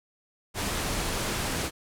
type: low-pass noise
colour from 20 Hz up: pink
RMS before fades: -30 dBFS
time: 0.54-1.71 s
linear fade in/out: 50 ms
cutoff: 12000 Hz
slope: 24 dB/octave
effects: none